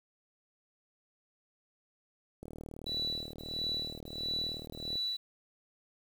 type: click train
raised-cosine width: 2 ms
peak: -31 dBFS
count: 99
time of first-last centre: 2.43-4.956 s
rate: 38.8 Hz
type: tone with tremolo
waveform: sine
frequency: 3951 Hz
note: B7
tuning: in tune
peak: -31 dBFS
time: 2.86-5.17 s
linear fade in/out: 10 ms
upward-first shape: sine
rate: 1.5 Hz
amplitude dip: 95%
effects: 9-bit